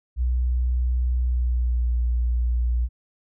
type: tone with pitch glide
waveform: sine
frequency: 61.74 to 59.88 Hz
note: B1 to A#1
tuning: 0 to +47 cents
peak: -19 dBFS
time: 0.16-2.89 s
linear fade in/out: 50 ms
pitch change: -53 cents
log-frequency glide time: 1.22-1.9 s
effects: none